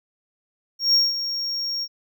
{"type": "tone with ADSR envelope", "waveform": "triangle", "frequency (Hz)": 5560, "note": "F8", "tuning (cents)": -9, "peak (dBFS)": -12, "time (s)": [0.79, 1.88], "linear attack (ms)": 150, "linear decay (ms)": 190, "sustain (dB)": -11, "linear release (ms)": 53, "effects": []}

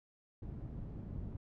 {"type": "low-pass noise", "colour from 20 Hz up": "white", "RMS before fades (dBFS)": -44, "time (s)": [0.42, 1.37], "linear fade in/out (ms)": 5, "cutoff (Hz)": 140, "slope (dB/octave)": 12, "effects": []}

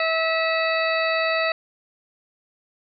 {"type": "harmonic tone", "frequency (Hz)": 649, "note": "E5", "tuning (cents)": -27, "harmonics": [1, 2, 3, 4, 6, 7], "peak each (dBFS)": [-23, -27, -26, -27, -32, -34], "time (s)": [0, 1.52], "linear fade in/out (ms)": 2, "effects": []}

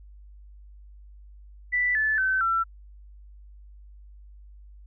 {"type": "tone with pitch steps", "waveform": "sine", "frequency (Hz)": [1975.5, 1739.8, 1532.1, 1349.3], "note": ["B6", "A6", "G6", "E6"], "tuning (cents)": [0, -20, -40, 40], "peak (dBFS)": -21, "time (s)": [1.72, 2.64], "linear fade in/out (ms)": 20, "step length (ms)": 230, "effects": ["added 50 Hz sine -45 dBFS peak until 4.86 s"]}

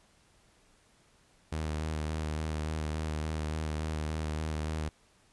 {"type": "tone with vibrato", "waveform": "sawtooth", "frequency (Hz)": 77.6, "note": "D#2", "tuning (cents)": -4, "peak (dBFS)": -28, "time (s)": [1.52, 4.89], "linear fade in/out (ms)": 5, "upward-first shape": "square", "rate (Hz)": 3.5, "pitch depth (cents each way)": 19, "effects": ["pink hiss -65 dBFS RMS until 5.32 s", "resampled to 24000 Hz"]}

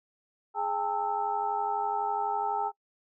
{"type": "tone cluster", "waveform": "sine", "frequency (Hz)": [416.1, 803, 895, 1311], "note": ["G#4", "G5", "A5", "E6"], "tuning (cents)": [3, 41, 29, -10], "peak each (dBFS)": [-38, -30, -31, -37], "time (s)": [0.54, 2.72], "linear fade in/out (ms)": 50, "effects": ["noise-tail reverb RT60 0.1 s tail -24 dB re dry"]}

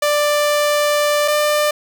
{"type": "tone pair in turn", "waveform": "sawtooth", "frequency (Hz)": [590, 596.2], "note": ["D5", "D5"], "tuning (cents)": [8, 26], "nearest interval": "unison", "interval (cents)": 18, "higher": "second", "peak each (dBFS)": -10, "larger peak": "neither", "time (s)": [[0.02, 1.28], [1.28, 1.71]], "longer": "first", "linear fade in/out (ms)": 5, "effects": []}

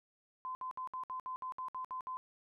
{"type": "tone bursts", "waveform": "sine", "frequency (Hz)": 1026, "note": "C6", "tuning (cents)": -34, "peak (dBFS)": -38, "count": 11, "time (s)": [0.45, 2.17], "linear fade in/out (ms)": 0, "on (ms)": 100, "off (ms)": 62, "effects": []}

